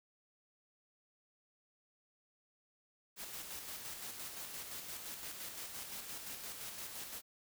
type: noise with tremolo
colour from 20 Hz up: white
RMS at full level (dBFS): -45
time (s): 3.16-7.22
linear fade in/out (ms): 50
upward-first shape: square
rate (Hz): 5.8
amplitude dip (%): 35
effects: none